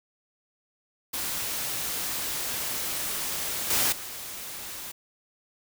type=noise with level steps; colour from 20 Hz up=white; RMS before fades=-31 / -24 / -38 dBFS; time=1.13-4.92 s; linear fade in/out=10 ms; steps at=3.7 / 3.92 s; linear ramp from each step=5 ms; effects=none